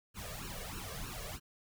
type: noise with flanger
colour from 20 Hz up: pink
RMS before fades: -43 dBFS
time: 0.14-1.4 s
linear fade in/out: 50 ms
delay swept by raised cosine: 0.71 to 1.81 ms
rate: 3.2 Hz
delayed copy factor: +0.95
effects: none